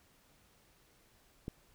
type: click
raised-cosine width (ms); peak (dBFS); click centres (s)
3; -26; 1.481
effects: pink hiss -67 dBFS RMS until 1.74 s